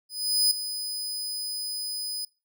sawtooth tone with ADSR envelope, 5000 Hz, D#8, 8 cents sharp, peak -15 dBFS, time 0.09-2.25 s, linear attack 420 ms, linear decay 5 ms, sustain -12 dB, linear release 4 ms, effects noise-tail reverb RT60 0.3 s tail -22 dB re dry

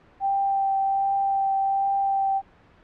sine tone with vibrato, 784 Hz, G5, in tune, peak -20 dBFS, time 0.2-2.42 s, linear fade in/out 50 ms, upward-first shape triangle, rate 1.3 Hz, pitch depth 12 cents each way, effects pink hiss -54 dBFS RMS until 2.83 s + low-pass 2000 Hz 12 dB/octave

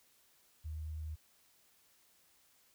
sine tone, 77.78 Hz, D#2, in tune, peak -39 dBFS, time 0.64-1.16 s, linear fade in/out 20 ms, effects white hiss -69 dBFS RMS until 2.74 s

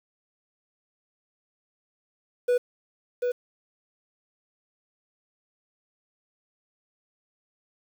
triangle tone with echo, 490.9 Hz, B4, 10 cents flat, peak -17 dBFS, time 2.48-2.58 s, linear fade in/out 10 ms, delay 740 ms, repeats 1, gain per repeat -4 dB, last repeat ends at 3.32 s, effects 8-bit

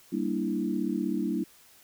sine chord, E half-diminished seventh, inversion first, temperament equal, 196 / 233.1 / 293.7 / 329.6 Hz, G3 / Bb3 / D4 / E4, 0 / 0 / 0 / 0 cents, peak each -32 dBFS, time 0.12-1.44 s, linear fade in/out 10 ms, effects white hiss -57 dBFS RMS until 1.83 s

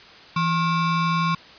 square ring-modulated tone, 622.3 Hz, D#5, in tune, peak -17 dBFS, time 0.36-1.35 s, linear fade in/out 5 ms, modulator 456 Hz, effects white hiss -45 dBFS RMS until 1.58 s + resampled to 11025 Hz

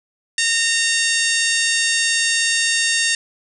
harmonic tone, 919 Hz, A#5, 25 cents flat, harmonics 2 / 3 / 4 / 5 / 6 / 7 / 8 / 9 / 10, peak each -21 / -23 / -24 / -25 / -26 / -26 / -27 / -28 / -28 dBFS, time 0.38-3.15 s, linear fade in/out 2 ms, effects none

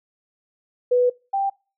sine tone pair in turn, 493.9 / 787 Hz, B4 / G5, 0 / +7 cents, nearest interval minor sixth, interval 807 cents, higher second, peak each -14 / -19 dBFS, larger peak first, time 0.91-1.1 / 1.33-1.5 s, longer first, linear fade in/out 10 ms, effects noise-tail reverb RT60 0.3 s tail -23 dB re dry

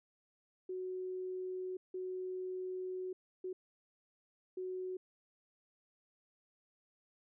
sine tone bursts at uneven times, 370 Hz, F#4, in tune, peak -38 dBFS, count 4, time 0.69-1.77 / 1.94-3.13 / 3.44-3.53 / 4.57-4.97 s, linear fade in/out 5 ms, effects none

